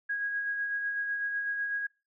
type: tone with tremolo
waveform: sine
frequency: 1647 Hz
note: G#6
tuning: 15 cents flat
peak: -28 dBFS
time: 0.09-1.87 s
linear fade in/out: 10 ms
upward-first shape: sine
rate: 8 Hz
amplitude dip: 35%
effects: noise-tail reverb RT60 0.3 s tail -25 dB re dry